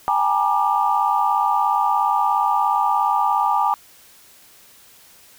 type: tone cluster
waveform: sine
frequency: 796 / 856 / 953 / 1187 Hz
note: G5 / A5 / A#5 / D6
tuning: +26 / -48 / +38 / +18 cents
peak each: -21 dBFS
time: 0.08-3.74 s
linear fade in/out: 0 ms
effects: tanh soft clip ceiling -5 dBFS + white hiss -49 dBFS RMS until 5.38 s